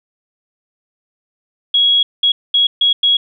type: tone bursts at uneven times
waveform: sine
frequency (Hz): 3322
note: G#7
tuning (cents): 0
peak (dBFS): -9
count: 5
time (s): 1.74-2.03 / 2.23-2.32 / 2.54-2.67 / 2.81-2.93 / 3.03-3.17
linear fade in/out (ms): 5
effects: none